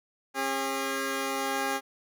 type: tone pair together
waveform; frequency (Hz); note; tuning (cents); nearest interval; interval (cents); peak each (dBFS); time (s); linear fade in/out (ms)
10% pulse; 270.8 / 405.8; C#4 / G#4; -40 / -40; perfect fifth; 700; -23; 0.34-1.81; 50
effects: none